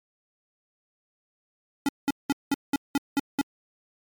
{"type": "tone bursts", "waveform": "square", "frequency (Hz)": 280.9, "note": "C#4", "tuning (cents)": 23, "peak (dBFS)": -21, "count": 8, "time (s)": [1.86, 3.414], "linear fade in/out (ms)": 2, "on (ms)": 28, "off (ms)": 190, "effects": ["MP3 96 kbps"]}